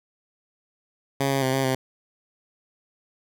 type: tone with pitch steps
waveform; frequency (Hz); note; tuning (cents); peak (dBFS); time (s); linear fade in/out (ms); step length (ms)
10% pulse; 137.5 / 136.5 / 130.8 / 134.4 / 130.8; C#3 / C#3 / C3 / C3 / C3; -14 / -26 / 0 / +47 / 0; -13; 1.2-1.75; 5; 110
effects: none